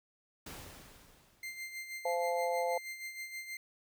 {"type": "noise with exponential decay", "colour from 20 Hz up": "pink", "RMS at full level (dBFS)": -45, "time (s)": [0.46, 2.07], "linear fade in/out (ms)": 5, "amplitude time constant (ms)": 350}
{"type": "tone with tremolo", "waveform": "40% pulse", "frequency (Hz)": 2093, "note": "C7", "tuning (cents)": 0, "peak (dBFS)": -38, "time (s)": [1.43, 3.57], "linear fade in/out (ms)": 2, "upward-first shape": "sine", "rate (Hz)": 6.3, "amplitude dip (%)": 60}
{"type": "harmonic tone", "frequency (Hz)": 172.6, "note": "F3", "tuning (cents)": -20, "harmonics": [3, 4, 5], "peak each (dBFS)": [-33, -35, -37], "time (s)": [2.05, 2.78], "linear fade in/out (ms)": 5}
{"effects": []}